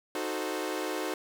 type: chord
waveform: sawtooth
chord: D# diminished seventh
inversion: none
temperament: equal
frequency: 311.1 / 370 / 440 / 523.3 Hz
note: D#4 / F#4 / A4 / C5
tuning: 0 / 0 / 0 / 0 cents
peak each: -32 / -32 / -34 / -34 dBFS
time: 0.15-1.14 s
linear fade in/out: 2 ms
effects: none